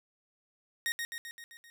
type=tone with echo; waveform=sawtooth; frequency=1864.7 Hz; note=A#6; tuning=in tune; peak=-26 dBFS; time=0.86-0.92 s; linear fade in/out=0 ms; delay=130 ms; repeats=6; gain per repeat=-4 dB; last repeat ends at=1.7 s; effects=none